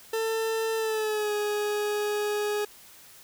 40% pulse tone with pitch glide, 446.8 to 416.9 Hz, A4 to G#4, +27 to +7 cents, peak -25 dBFS, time 0.13-2.65 s, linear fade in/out 5 ms, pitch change -120 cents, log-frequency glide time 0.76-1.32 s, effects white hiss -51 dBFS RMS until 3.23 s

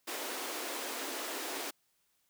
pink high-pass noise, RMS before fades -39 dBFS, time 0.07-1.71 s, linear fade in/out 10 ms, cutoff 270 Hz, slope 48 dB/octave, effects white hiss -75 dBFS RMS until 2.29 s

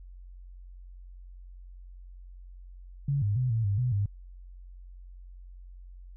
sine tone with pitch steps, 140.4 / 102.4 / 126.8 / 112.6 / 100.1 / 124.9 / 101 Hz, C#3 / G#2 / B2 / A2 / G2 / B2 / G#2, +22 / -24 / +46 / +40 / +37 / +20 / -48 cents, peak -24 dBFS, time 3.08-4.06 s, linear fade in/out 5 ms, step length 140 ms, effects added 45 Hz sine -44 dBFS peak until 6.16 s

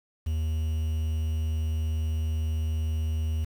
triangle tone with quantisation, 78.9 Hz, D#2, 25 cents sharp, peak -23 dBFS, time 0.26-3.45 s, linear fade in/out 10 ms, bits 8, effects none

